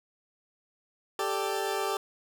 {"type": "chord", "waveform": "20% pulse", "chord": "G suspended second", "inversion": "none", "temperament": "equal", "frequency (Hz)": [392, 440, 587.3], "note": ["G4", "A4", "D5"], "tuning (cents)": [0, 0, 0], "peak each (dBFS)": [-26, -28, -32], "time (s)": [1.19, 1.97], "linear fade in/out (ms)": 2, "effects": []}